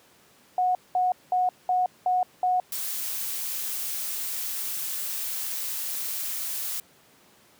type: tone bursts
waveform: sine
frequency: 731 Hz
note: F#5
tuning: 21 cents flat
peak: -20 dBFS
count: 6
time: 0.58-2.6 s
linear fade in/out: 2 ms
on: 170 ms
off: 200 ms
type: noise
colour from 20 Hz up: blue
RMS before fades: -31 dBFS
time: 2.72-6.8 s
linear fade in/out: 2 ms
effects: pink hiss -57 dBFS RMS until 7.59 s + high-pass 150 Hz 12 dB/octave